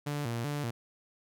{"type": "tone with vibrato", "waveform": "sawtooth", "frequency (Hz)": 130.81, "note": "C3", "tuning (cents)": 0, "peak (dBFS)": -28, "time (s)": [0.06, 0.71], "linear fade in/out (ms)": 10, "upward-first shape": "square", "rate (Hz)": 2.6, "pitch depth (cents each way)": 190, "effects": []}